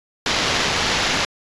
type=noise with sample-and-hold; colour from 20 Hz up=white; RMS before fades=-20 dBFS; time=0.26-1.25 s; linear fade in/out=2 ms; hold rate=8820 Hz; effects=resampled to 22050 Hz